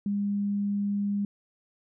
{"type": "tone", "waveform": "sine", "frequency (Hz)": 202.5, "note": "G#3", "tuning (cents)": -43, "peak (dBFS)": -25, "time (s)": [0.06, 1.25], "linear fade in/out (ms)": 2, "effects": []}